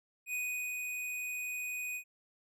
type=tone with ADSR envelope; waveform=square; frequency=2488 Hz; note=D#7; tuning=1 cent flat; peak=-34 dBFS; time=0.26-2.04 s; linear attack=75 ms; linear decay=420 ms; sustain=-3 dB; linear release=81 ms; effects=none